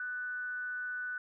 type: tone with frequency modulation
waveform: sine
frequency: 1489 Hz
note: F#6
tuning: 11 cents sharp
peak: -35 dBFS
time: 0-1.18 s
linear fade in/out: 2 ms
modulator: 263 Hz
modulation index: 0.21
effects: none